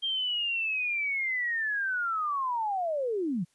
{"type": "linear sweep", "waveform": "sine", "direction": "down", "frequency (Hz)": [3200, 153.1], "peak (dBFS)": -27, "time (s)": [0.02, 3.45], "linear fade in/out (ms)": 20, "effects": ["white hiss -70 dBFS RMS until 3.54 s", "resampled to 24000 Hz"]}